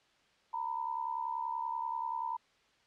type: tone pair together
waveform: sine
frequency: 915 / 985.4 Hz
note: A#5 / B5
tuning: -32 / -4 cents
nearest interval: minor second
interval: 128 cents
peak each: -36 / -37 dBFS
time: 0.53-2.37 s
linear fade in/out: 10 ms
effects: white hiss -68 dBFS RMS until 2.86 s + low-pass 4000 Hz 12 dB/octave